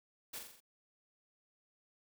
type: noise with echo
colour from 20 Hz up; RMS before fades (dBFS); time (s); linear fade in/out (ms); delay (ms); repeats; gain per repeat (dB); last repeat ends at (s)
white; -44; 0.33-0.39; 10; 43; 5; -4; 0.605
effects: none